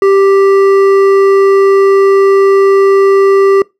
sine tone with hard clipping, 392 Hz, G4, in tune, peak -6 dBFS, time 0.02-3.62 s, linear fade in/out 2 ms, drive 9 dB, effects noise-tail reverb RT60 0.2 s tail -23 dB re dry

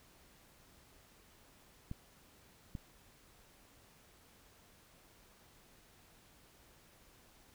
clicks, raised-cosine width 5 ms, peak -29 dBFS, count 2, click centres 1.914 / 2.752 s, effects pink hiss -64 dBFS RMS until 7.54 s

